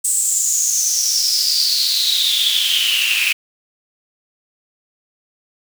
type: noise with high-pass filter sweep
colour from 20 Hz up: pink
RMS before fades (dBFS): -17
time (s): 0.04-3.33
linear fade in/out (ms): 10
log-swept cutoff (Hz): 8200 to 2500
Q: 9.4
effects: none